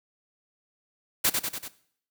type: noise with echo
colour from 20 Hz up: white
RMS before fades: -22 dBFS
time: 1.24-1.3 s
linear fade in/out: 10 ms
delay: 96 ms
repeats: 4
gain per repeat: -4 dB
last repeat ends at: 1.684 s
effects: noise-tail reverb RT60 0.6 s tail -17 dB re dry